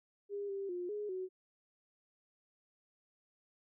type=tone with pitch steps; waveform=sine; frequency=404.8 / 393.9 / 355.4 / 416.6 / 372.2 Hz; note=G#4 / G4 / F4 / G#4 / F#4; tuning=-44 / +8 / +30 / +5 / +10 cents; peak=-37 dBFS; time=0.29-1.29 s; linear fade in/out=50 ms; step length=200 ms; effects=none